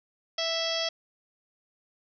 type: harmonic tone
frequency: 659.3 Hz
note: E5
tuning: in tune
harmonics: 1 / 2 / 3 / 4 / 5 / 6 / 7 / 8 / 9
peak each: -32 / -41 / -38 / -40 / -32 / -42 / -36 / -34 / -43 dBFS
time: 0.38-0.89 s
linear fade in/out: 5 ms
effects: none